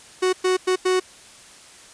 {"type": "tone bursts at uneven times", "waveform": "45% pulse", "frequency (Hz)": 370, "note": "F#4", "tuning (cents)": 0, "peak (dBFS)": -17, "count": 4, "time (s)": [[0.22, 0.33], [0.44, 0.57], [0.67, 0.76], [0.85, 1]], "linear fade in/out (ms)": 10, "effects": ["white hiss -46 dBFS RMS until 1.93 s", "resampled to 22050 Hz"]}